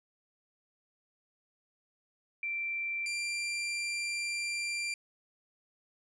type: tone pair in turn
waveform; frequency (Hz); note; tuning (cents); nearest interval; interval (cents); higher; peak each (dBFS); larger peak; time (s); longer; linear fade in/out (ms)
sine / sawtooth; 2349 / 2369; D7 / D7; 0 / +14; unison; 14; second; -32 / -29; second; 2.43-3.06 / 3.06-4.94; second; 2
effects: resampled to 22050 Hz